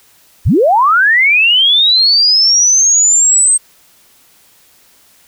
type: linear sweep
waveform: sine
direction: up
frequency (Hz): 41.2 to 8372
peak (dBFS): -6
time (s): 0.45-3.58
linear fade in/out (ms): 20
effects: white hiss -48 dBFS RMS until 5.27 s